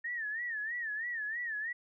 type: tone with vibrato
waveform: sine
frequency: 1813 Hz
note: A#6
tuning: 49 cents flat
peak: -34 dBFS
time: 0.04-1.73 s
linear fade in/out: 10 ms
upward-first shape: sine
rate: 3.1 Hz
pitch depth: 130 cents each way
effects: none